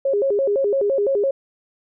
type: tone with vibrato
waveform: sine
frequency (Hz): 471.9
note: A#4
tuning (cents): +21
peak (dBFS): -16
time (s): 0.05-1.31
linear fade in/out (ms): 5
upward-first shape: square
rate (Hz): 5.9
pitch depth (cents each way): 250
effects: none